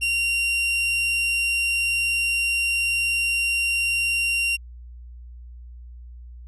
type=tone; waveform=40% pulse; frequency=2761 Hz; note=F7; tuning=20 cents flat; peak=-19 dBFS; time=0.01-4.57 s; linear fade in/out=20 ms; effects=added 60 Hz sine -38 dBFS peak until 6.47 s + resampled to 24000 Hz